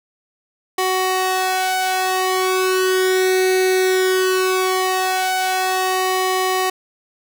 sawtooth tone with flanger, 373.5 Hz, F#4, 16 cents sharp, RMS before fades -18 dBFS, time 0.78-6.7 s, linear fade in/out 5 ms, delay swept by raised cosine 1 to 2.2 ms, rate 0.18 Hz, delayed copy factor +0.85, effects none

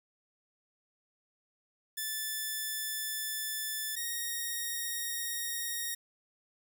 5% pulse tone pair in turn, 1750 / 1868.6 Hz, A6 / A#6, -10 / +4 cents, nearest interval minor second, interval 114 cents, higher second, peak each -23 dBFS, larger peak neither, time 1.97-3.96 / 3.96-5.95 s, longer neither, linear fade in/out 10 ms, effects none

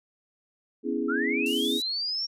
sine chord, C# minor seventh, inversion third, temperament equal with one note detuned, 246.9 / 278 / 329.6 / 415.3 Hz, B3 / C#4 / E4 / G#4, 0 / +5 / 0 / 0 cents, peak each -31 dBFS, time 0.83-1.81 s, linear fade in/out 50 ms
sine linear sweep, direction up, 1300 to 5588 Hz, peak -27 dBFS, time 1.08-2.27 s, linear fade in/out 20 ms
white band-pass noise, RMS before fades -42 dBFS, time 1.46-1.82 s, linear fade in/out 2 ms, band 4200 to 13000 Hz, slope 48 dB/octave
effects none

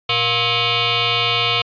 sine tone with frequency modulation, 116.8 Hz, A#2, 4 cents sharp, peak -15 dBFS, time 0.09-1.62 s, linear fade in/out 5 ms, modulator 591 Hz, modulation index 6.2, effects resampled to 11025 Hz

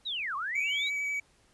sine linear two-way sweep, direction down then up, 4000 to 1046.5 to 4000 Hz, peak -31 dBFS, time 0.05-0.9 s, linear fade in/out 20 ms, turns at 0.36 s
triangle tone with vibrato, 2280 Hz, C#7, 48 cents sharp, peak -28 dBFS, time 0.55-1.2 s, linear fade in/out 5 ms, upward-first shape square, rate 11 Hz, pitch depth 9 cents each way
effects pink hiss -65 dBFS RMS until 1.53 s + resampled to 24000 Hz

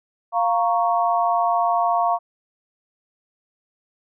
sine chord, Bb minor, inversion second, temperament equal, 698.5 / 932.3 / 1108.7 Hz, F5 / Bb5 / Db6, 0 / 0 / 0 cents, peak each -19 / -23 / -23 dBFS, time 0.32-2.19 s, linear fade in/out 50 ms, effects none

